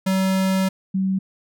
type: tone pair in turn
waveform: square / sine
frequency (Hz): 190 / 190.74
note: F#3 / G3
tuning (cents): +46 / -47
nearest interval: unison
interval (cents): 7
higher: second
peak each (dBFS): -18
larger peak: neither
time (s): 0.06-0.69 / 0.94-1.19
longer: first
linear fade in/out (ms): 10
effects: none